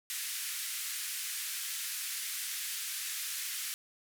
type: band-pass noise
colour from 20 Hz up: white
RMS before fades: -38 dBFS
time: 0.1-3.74 s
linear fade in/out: 0 ms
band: 1600 to 14000 Hz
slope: 24 dB/octave
effects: none